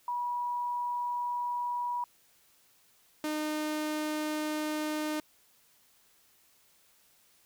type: tone pair in turn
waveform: sine / sawtooth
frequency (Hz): 970 / 305.5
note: B5 / D#4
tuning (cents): -31 / -32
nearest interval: octave + minor sixth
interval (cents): 2001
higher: first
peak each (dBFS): -30 / -27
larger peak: second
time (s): 0.08-2.04 / 3.24-5.2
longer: neither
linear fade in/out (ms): 2
effects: white hiss -65 dBFS RMS until 7.45 s